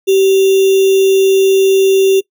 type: tone with sample-and-hold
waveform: sine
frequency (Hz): 385.8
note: G4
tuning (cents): -28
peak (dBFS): -6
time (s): 0.07-2.21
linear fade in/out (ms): 20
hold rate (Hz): 3150
effects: noise-tail reverb RT60 0.1 s tail -22 dB re dry